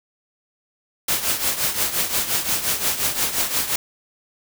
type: noise with tremolo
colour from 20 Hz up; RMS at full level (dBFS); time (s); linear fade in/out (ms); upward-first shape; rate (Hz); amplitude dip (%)
white; -19; 1.08-3.76; 5; triangle; 5.7; 75
effects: none